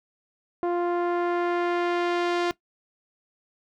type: tone with low-pass filter sweep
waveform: sawtooth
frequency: 349.2 Hz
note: F4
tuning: in tune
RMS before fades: -25 dBFS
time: 0.63-2.51 s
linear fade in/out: 0 ms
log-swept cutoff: 920 to 4300 Hz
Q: 0.87
effects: noise-tail reverb RT60 0.1 s tail -18 dB re dry